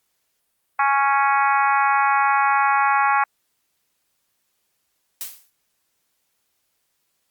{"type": "harmonic tone", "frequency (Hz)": 277.2, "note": "C#4", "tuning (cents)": 0, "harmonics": [3, 4, 5, 6, 7, 8, 9], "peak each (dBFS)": [-19, -20, -23, -26, -29, -30, -32], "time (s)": [0.79, 3.24], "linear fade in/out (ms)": 5}
{"type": "noise with exponential decay", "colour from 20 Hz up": "blue", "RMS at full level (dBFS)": -26, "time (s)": [5.21, 5.5], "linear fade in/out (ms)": 0, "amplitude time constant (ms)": 63}
{"effects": ["white hiss -71 dBFS RMS until 7.3 s", "Opus 48 kbps"]}